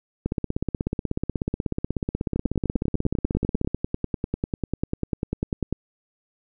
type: two click trains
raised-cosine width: 3 ms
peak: -11 / -11 dBFS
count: 57 / 35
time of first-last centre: 0.26-3.675 / 2.36-5.726 s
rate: 16.4 / 10.1 Hz
effects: none